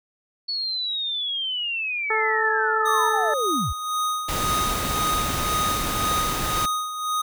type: linear sweep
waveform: sine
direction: down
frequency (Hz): 4435 to 44.38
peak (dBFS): -24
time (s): 0.48-3.73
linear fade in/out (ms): 10
type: harmonic tone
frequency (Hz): 438.2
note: A4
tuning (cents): -7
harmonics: 1 / 2 / 3 / 4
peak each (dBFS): -26 / -26 / -26 / -26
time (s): 2.1-3.34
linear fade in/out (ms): 5
type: tone with tremolo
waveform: square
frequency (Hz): 1244.5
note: D#6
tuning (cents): 0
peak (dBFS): -22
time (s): 2.85-7.22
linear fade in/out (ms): 10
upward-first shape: sine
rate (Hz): 1.9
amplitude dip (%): 60
type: noise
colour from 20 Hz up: pink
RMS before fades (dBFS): -27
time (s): 4.28-6.66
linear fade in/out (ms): 10
effects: none